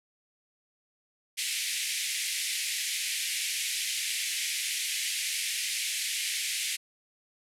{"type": "band-pass noise", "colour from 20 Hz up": "pink", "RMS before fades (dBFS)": -32, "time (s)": [1.37, 6.77], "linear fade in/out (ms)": 20, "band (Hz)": [2000, 12000], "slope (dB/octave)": 48, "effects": []}